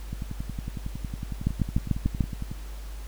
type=two click trains; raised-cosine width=5 ms; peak=-10 / -20 dBFS; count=6 / 27; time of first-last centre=1.47-2.207 / 0.13-2.515 s; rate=6.78 / 10.9 Hz; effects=added 50 Hz sine -35 dBFS peak until 3.07 s + pink hiss -49 dBFS RMS until 3.07 s